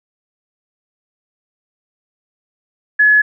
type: tone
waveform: sine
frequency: 1700 Hz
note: G#6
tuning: 40 cents sharp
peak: -7 dBFS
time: 2.99-3.22 s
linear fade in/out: 10 ms
effects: none